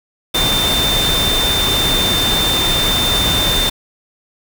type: tone in noise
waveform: sine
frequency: 3587 Hz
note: A7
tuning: 33 cents sharp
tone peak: -15 dBFS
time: 0.34-3.7 s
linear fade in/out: 10 ms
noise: pink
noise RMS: -18 dBFS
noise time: 0.34-3.7 s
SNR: 0 dB
effects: none